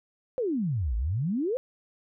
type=exponential two-way sweep; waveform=sine; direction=down then up; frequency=538 to 51.91 to 538 Hz; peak=-25 dBFS; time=0.38-1.57 s; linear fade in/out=0 ms; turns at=0.96 s; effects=none

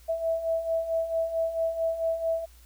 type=beating tone pair; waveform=sine; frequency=653 / 657.5 Hz; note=E5 / E5; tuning=-17 / -5 cents; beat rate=4.5 Hz; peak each=-32 / -26 dBFS; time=0.08-2.46 s; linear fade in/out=20 ms; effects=added 59 Hz sine -51 dBFS peak until 2.65 s + white hiss -59 dBFS RMS until 2.65 s

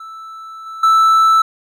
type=tone with level steps; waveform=triangle; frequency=1318.5 Hz; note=E6; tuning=in tune; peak=-28 / -25 / -6 dBFS; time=0-1.42 s; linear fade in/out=5 ms; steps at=0.66 / 0.83 s; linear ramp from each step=5 ms; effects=none

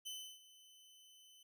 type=tone with ADSR envelope; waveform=sawtooth; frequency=3035 Hz; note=F#7; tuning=43 cents sharp; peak=-40 dBFS; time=0.05-1.43 s; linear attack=19 ms; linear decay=320 ms; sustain=-18 dB; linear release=4 ms; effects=none

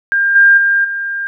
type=tone with level steps; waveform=sine; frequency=1601 Hz; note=G6; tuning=36 cents sharp; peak=-10 / -4 / -9 / -17 dBFS; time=0.12-1.27 s; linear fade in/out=0 ms; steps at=0.35 / 0.57 / 0.84 s; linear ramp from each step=10 ms; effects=none

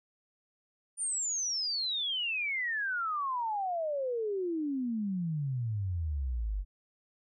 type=exponential sweep; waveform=sine; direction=down; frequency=9350 to 45.59 Hz; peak=-30 dBFS; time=0.97-6.65 s; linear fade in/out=50 ms; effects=none

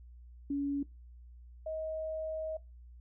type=tone pair in turn; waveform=sine; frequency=282.3 / 632.2 Hz; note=C#4 / D#5; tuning=+32 / +27 cents; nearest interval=octave + major second; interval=1395 cents; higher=second; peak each=-30 / -35 dBFS; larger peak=first; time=0.5-0.83 / 1.66-2.57 s; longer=second; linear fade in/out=5 ms; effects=noise-tail reverb RT60 0.2 s tail -19 dB re dry + added 60 Hz sine -50 dBFS peak until 3 s

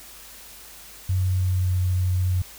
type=tone with pitch glide; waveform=sine; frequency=92.8 to 91.36 Hz; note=F#2 to F#2; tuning=+6 to -21 cents; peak=-19 dBFS; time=1.09-2.42 s; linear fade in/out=5 ms; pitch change=-27 cents; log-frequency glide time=1.34-1.74 s; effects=added 50 Hz sine -54 dBFS peak until 2.58 s + white hiss -44 dBFS RMS until 2.58 s

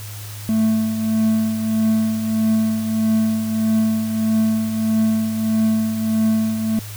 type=tone with tremolo; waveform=triangle; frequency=220 Hz; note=A3; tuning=in tune; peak=-11 dBFS; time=0.49-6.79 s; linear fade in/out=0 ms; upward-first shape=triangle; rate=1.6 Hz; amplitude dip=60%; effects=added 104 Hz sine -31 dBFS peak until 6.96 s + white hiss -37 dBFS RMS until 6.96 s

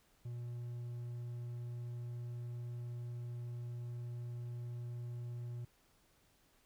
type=tone; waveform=triangle; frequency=120.2 Hz; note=B2; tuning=46 cents flat; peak=-39 dBFS; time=0.25-5.65 s; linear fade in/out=5 ms; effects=pink hiss -71 dBFS RMS until 6.65 s

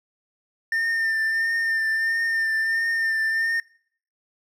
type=tone with vibrato; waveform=triangle; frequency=1804 Hz; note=A6; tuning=43 cents sharp; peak=-19 dBFS; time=0.72-3.6 s; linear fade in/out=2 ms; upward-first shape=triangle; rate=1.5 Hz; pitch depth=28 cents each way; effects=noise-tail reverb RT60 0.6 s tail -23 dB re dry

